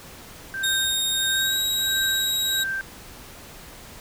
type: tone with tremolo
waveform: sine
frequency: 1568 Hz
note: G6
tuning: in tune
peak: -24 dBFS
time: 0.54-2.81 s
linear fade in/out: 0 ms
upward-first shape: sine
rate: 1.5 Hz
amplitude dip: 90%
type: tone with pitch glide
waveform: sawtooth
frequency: 3711 to 3829 Hz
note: A#7 to A#7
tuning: -9 to +46 cents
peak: -19 dBFS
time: 0.63-2.64 s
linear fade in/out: 10 ms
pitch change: +55 cents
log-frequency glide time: 1.31-1.54 s
effects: pink hiss -43 dBFS RMS until 4 s